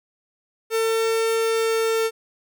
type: tone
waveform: 45% pulse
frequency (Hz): 449.9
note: A4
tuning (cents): +39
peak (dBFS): -19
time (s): 0.7-2.11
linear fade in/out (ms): 50
effects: none